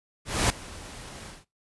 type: noise with ADSR envelope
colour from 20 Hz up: pink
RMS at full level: -21 dBFS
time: 0.25-1.45 s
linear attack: 250 ms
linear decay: 3 ms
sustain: -21 dB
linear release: 170 ms
effects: noise-tail reverb RT60 0.2 s tail -20 dB re dry + resampled to 24000 Hz